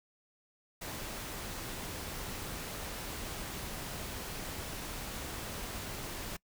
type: noise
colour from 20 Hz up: pink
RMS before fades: -41 dBFS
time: 0.81-6.37 s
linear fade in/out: 10 ms
effects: noise-tail reverb RT60 0.1 s tail -24 dB re dry